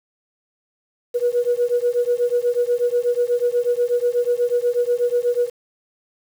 sine beating tone pair, 480.4 / 488.6 Hz, B4 / B4, -48 / -19 cents, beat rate 8.2 Hz, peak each -19 dBFS, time 1.14-5.5 s, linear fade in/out 20 ms, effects tanh soft clip ceiling -9 dBFS + 7-bit

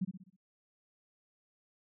sine tone with echo, 186.9 Hz, F#3, 18 cents sharp, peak -29 dBFS, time 0.01-0.05 s, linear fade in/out 10 ms, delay 63 ms, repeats 5, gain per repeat -7 dB, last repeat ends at 0.365 s, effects none

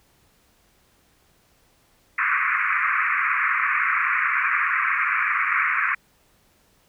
pink band-pass noise, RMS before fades -22 dBFS, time 2.18-5.95 s, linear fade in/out 5 ms, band 1100 to 2400 Hz, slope 96 dB/octave, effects pink hiss -61 dBFS RMS until 6.88 s

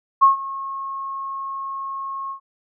sine tone with ADSR envelope, 1087 Hz, C#6, 34 cents flat, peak -7 dBFS, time 0.21-2.4 s, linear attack 21 ms, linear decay 130 ms, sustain -19 dB, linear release 96 ms, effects none

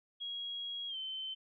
sine tone with pitch glide, 3300 to 3079 Hz, G#7 to G7, -12 to -32 cents, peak -38 dBFS, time 0.2-1.35 s, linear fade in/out 20 ms, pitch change -120 cents, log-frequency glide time 0.88-0.97 s, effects none

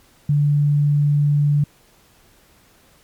sine tone, 145.8 Hz, D3, 12 cents flat, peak -13 dBFS, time 0.29-1.64 s, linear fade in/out 5 ms, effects pink hiss -54 dBFS RMS until 3.03 s + MP3 96 kbps

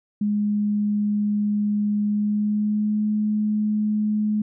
sine tone with pitch glide, 207.7 to 211.9 Hz, G#3 to G#3, 0 to +35 cents, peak -19 dBFS, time 0.21-4.42 s, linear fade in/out 5 ms, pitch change +35 cents, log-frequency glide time 2.04-3.05 s, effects none

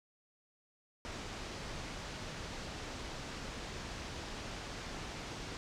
pink low-pass noise, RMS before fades -44 dBFS, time 1.05-5.57 s, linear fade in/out 0 ms, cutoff 6700 Hz, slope 24 dB/octave, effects none

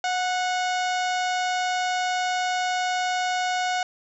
harmonic tone with a mistuned harmonic, 730 Hz, F#5, 24 cents flat, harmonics 1 / 2 / 3 / 4 / 5 / 6 / 7 / 8 / 9 / 10, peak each -24 / -30 / -34 / -36 / -38 / -40 / -41 / -42 / -43 / -44 dBFS, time 0.04-3.83 s, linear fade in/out 2 ms, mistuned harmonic 2, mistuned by +22 cents, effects none

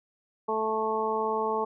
harmonic tone, 219.1 Hz, A3, 7 cents flat, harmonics 1 / 2 / 3 / 4 / 5, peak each -38 / -29 / -36 / -30 / -32 dBFS, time 0.48-1.65 s, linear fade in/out 10 ms, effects none

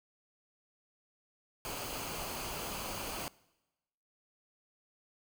pink noise with comb filter, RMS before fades -40 dBFS, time 1.65-3.28 s, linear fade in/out 0 ms, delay 0.54 ms, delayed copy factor -0.5, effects noise-tail reverb RT60 1.0 s tail -22 dB re dry

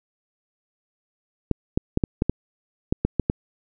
clicks, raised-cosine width 3 ms, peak -6 dBFS, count 10, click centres 1.513 / 1.775 / 1.974 / 2.038 / 2.221 / 2.296 / 2.925 / 3.05 / 3.197 / 3.299 s, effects none

